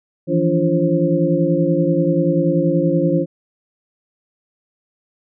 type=tone cluster; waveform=sine; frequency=161.2 / 171.6 / 287.3 / 343.3 / 531 Hz; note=E3 / F3 / D4 / F4 / C5; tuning=-38 / -30 / -38 / -30 / +25 cents; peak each=-20 dBFS; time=0.27-3.26 s; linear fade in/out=50 ms; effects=none